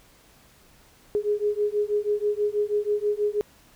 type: beating tone pair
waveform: sine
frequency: 413.1 / 419.3 Hz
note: G#4 / G#4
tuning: -9 / +17 cents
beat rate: 6.2 Hz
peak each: -25 dBFS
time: 1.15-3.41 s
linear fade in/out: 0 ms
effects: pink hiss -56 dBFS RMS until 3.75 s

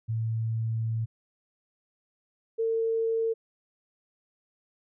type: tone pair in turn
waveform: sine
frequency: 112.6 / 452.1 Hz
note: A2 / A4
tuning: +40 / +47 cents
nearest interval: 2 octaves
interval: 2407 cents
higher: second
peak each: -26 / -24 dBFS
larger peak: second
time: 0.08-1.06 / 2.58-3.34 s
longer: first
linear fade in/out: 20 ms
effects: none

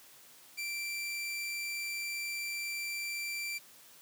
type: tone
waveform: sawtooth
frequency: 2349 Hz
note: D7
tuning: in tune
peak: -32 dBFS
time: 0.57-3.59 s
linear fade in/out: 20 ms
effects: white hiss -57 dBFS RMS until 4.01 s + high-pass 100 Hz 12 dB/octave

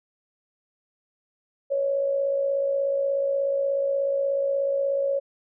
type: tone with amplitude modulation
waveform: sine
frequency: 554.4 Hz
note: C#5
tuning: in tune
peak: -19 dBFS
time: 1.7-5.2 s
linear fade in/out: 20 ms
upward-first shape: sine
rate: 56.6 Hz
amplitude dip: 50%
effects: none

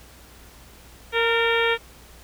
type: harmonic tone with a mistuned harmonic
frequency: 462.9 Hz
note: A#4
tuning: 12 cents flat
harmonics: 1 / 2 / 3 / 4 / 5 / 6 / 7 / 8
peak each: -22 / -28 / -27 / -26 / -26 / -32 / -30 / -34 dBFS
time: 1.12-1.78 s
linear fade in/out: 50 ms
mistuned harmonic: 4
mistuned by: -35 cents
effects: added 60 Hz sine -49 dBFS peak until 2.23 s + pink hiss -49 dBFS RMS until 2.23 s

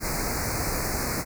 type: band-stop noise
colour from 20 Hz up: pink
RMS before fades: -28 dBFS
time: 0-1.25 s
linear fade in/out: 50 ms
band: 2400 to 4300 Hz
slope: 96 dB/octave
effects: none

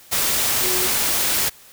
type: tone in noise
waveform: sine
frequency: 367.4 Hz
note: F#4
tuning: 12 cents flat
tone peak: -27 dBFS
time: 0.62-0.88 s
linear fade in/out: 20 ms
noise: white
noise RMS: -20 dBFS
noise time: 0.11-1.5 s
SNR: -10 dB
effects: white hiss -47 dBFS RMS until 1.72 s

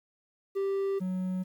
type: tone pair in turn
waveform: triangle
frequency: 392 / 185 Hz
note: G4 / F#3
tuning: 0 / 0 cents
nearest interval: octave + minor second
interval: 1300 cents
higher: first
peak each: -25 / -27 dBFS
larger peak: first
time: 0.55-1 / 1-1.44 s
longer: first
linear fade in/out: 20 ms
effects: 10-bit

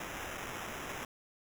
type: noise with sample-and-hold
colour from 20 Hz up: violet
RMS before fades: -42 dBFS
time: 0-1.05 s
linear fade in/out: 2 ms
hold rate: 4410 Hz
effects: none

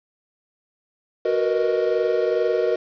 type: chord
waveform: triangle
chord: B major seventh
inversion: second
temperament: equal with one note detuned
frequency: 370 / 466.2 / 488.5 / 622.3 Hz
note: F#4 / A#4 / B4 / D#5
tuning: 0 / 0 / -19 / 0 cents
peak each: -22 / -20 / -24 / -23 dBFS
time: 1.25-2.76 s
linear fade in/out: 5 ms
effects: resampled to 11025 Hz + 7-bit

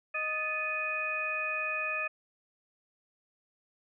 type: harmonic tone with a mistuned harmonic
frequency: 622.3 Hz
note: D#5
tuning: in tune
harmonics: 1 / 2 / 3 / 4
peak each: -40 / -38 / -38 / -32 dBFS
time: 0.14-2.08 s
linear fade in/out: 10 ms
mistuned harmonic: 3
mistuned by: -120 cents
effects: none

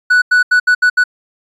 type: tone bursts at uneven times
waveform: triangle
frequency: 1480 Hz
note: F#6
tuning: in tune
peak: -5 dBFS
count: 6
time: 0.1-0.22 / 0.31-0.43 / 0.51-0.6 / 0.67-0.75 / 0.82-0.9 / 0.97-1.04 s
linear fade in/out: 10 ms
effects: resampled to 22050 Hz

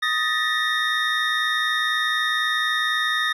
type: tone cluster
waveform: triangle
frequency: 1250 / 1776 / 1896 / 3686 Hz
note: D#6 / A6 / A#6 / A#7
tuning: +8 / +16 / +29 / -20 cents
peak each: -24 dBFS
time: 0.02-3.33 s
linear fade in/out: 10 ms
effects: resampled to 32000 Hz

